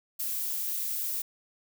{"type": "noise with ADSR envelope", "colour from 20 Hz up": "violet", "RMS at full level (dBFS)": -30, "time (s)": [0.19, 1.22], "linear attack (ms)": 15, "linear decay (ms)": 9, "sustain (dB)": -2, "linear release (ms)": 5, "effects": []}